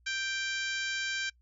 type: harmonic tone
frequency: 785 Hz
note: G5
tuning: 2 cents sharp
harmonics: 2 / 3 / 4 / 5 / 6 / 7 / 8 / 9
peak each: -34 / -38 / -40 / -42 / -44 / -45 / -46 / -47 dBFS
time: 0.06-1.3 s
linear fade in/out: 10 ms
effects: noise-tail reverb RT60 0.1 s tail -24 dB re dry + added 60 Hz sine -62 dBFS peak until 1.41 s